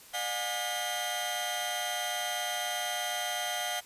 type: tone cluster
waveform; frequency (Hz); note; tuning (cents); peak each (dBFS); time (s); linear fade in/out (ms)
sawtooth; 603 / 720 / 828 / 1973 / 3164; D5 / F#5 / G#5 / B6 / G7; +46 / -47 / -5 / -2 / +15; -38 / -31 / -38 / -36 / -33; 0.13-3.81; 20
effects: white hiss -53 dBFS RMS until 3.85 s + resampled to 32000 Hz